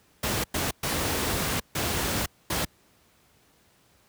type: noise bursts at uneven times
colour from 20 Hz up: pink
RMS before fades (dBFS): -27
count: 5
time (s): 0.23-0.44 / 0.54-0.71 / 0.83-1.6 / 1.75-2.26 / 2.5-2.65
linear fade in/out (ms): 5
effects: pink hiss -62 dBFS RMS until 4.08 s + high-pass 60 Hz 12 dB/octave